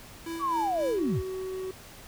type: tone with tremolo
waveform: square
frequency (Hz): 331.3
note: E4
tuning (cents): +9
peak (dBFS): -33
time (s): 0.26-0.99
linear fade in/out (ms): 5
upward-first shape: sine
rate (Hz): 3.7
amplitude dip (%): 65
type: linear sweep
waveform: sine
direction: down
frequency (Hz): 1174.7 to 39.26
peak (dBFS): -25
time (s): 0.39-1.23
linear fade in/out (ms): 50
type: tone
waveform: triangle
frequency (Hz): 375.8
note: F#4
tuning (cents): +27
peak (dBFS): -30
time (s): 0.98-1.71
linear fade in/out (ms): 2
effects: pink hiss -48 dBFS RMS until 2.07 s